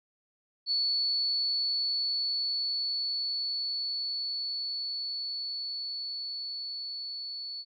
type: tone with level ramp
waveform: sine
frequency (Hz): 4435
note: C#8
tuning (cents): 0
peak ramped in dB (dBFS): -25 to -36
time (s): 0.66-7.65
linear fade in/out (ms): 50
effects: none